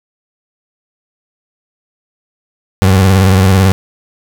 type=tone with vibrato; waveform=30% pulse; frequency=95 Hz; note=F#2; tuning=46 cents sharp; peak=-3 dBFS; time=2.82-3.72 s; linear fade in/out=0 ms; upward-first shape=sine; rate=18 Hz; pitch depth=70 cents each way; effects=none